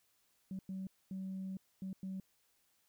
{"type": "tone bursts at uneven times", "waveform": "sine", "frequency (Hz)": 190, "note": "F#3", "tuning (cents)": 46, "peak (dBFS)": -38, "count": 5, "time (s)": [[0.51, 0.59], [0.69, 0.87], [1.11, 1.57], [1.82, 1.93], [2.03, 2.2]], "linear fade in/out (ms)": 2, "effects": ["tanh soft clip ceiling -36 dBFS", "white hiss -75 dBFS RMS until 2.88 s"]}